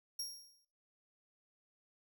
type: tone with exponential decay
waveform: sawtooth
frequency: 5588 Hz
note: F8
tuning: in tune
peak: -34 dBFS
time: 0.19-0.65 s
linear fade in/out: 5 ms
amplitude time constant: 100 ms
effects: noise-tail reverb RT60 0.5 s tail -20 dB re dry